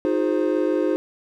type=chord; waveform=triangle; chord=F minor seventh; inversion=third; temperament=equal with one note detuned; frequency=311.1 / 357.4 / 415.3 / 523.3 Hz; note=Eb4 / F4 / Ab4 / C5; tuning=0 / +40 / 0 / 0 cents; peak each=-21 / -22 / -24 / -23 dBFS; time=0.05-0.96 s; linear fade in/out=0 ms; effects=none